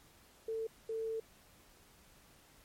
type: tone pair in turn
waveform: sine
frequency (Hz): 446.9 / 446.9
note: A4 / A4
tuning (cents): +27 / +27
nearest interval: unison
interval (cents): 0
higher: neither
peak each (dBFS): -35 / -35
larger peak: neither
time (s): 0.48-0.67 / 0.89-1.2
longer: second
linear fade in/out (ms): 5
effects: pink hiss -63 dBFS RMS until 2.64 s + MP3 64 kbps